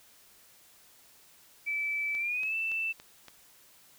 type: tone with pitch glide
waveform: sine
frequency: 2313 to 2657 Hz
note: D7 to E7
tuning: -27 to +13 cents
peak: -29 dBFS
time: 1.66-2.93 s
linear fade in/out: 20 ms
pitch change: +240 cents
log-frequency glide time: 2.17-2.55 s
type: click train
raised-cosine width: 0.2 ms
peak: -29 dBFS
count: 5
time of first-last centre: 2.15-3.283 s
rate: 3.53 Hz
effects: white hiss -59 dBFS RMS until 3.98 s